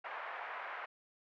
pink band-pass noise, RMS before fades -44 dBFS, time 0.04-0.86 s, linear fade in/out 10 ms, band 690 to 2100 Hz, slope 24 dB/octave, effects none

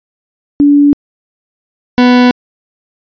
sine / 40% pulse tone pair in turn, 287.8 / 247.4 Hz, D4 / B3, -35 / +3 cents, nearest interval minor third, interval 262 cents, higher first, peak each -3 dBFS, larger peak neither, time 0.6-0.93 / 1.98-2.31 s, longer neither, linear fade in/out 0 ms, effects resampled to 11025 Hz

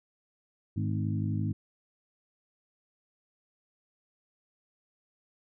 harmonic tone with a mistuned harmonic, 51.91 Hz, G#1, in tune, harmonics 2 / 3 / 4 / 5 / 6, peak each -30 / -34 / -36 / -38 / -40 dBFS, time 0.76-1.53 s, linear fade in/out 10 ms, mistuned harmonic 4, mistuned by +52 cents, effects none

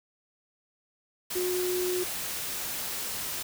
sine tone in noise, 362.5 Hz, F#4, 35 cents flat, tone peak -27 dBFS, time 1.35-2.04 s, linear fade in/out 10 ms, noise white, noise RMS -34 dBFS, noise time 1.3-3.43 s, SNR +4 dB, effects none

